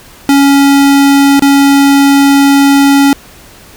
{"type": "tone with dropouts", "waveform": "square", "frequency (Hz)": 279, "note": "C#4", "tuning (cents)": 11, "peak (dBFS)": -4, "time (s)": [0.29, 3.13], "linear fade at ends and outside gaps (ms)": 1, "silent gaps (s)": [1.395, 1.422], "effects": ["pink hiss -36 dBFS RMS until 3.76 s"]}